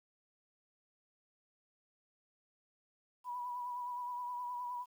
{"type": "tone with vibrato", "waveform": "sine", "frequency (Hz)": 980, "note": "B5", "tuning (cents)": -14, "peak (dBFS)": -38, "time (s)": [3.24, 4.86], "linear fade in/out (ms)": 50, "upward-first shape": "sine", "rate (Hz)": 9.6, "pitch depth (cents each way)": 31, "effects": ["11-bit"]}